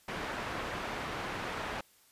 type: low-pass noise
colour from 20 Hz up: white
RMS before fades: -38 dBFS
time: 0.08-1.81 s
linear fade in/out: 5 ms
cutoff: 1700 Hz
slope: 12 dB/octave
effects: white hiss -64 dBFS RMS until 2.11 s + resampled to 32000 Hz